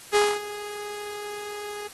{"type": "tone with ADSR envelope", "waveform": "sawtooth", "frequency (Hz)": 414.2, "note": "G#4", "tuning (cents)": -5, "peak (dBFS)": -12, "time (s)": [0.12, 1.88], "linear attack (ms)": 38, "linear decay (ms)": 240, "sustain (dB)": -18, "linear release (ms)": 10, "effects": ["white hiss -45 dBFS RMS until 1.93 s", "AAC 32 kbps"]}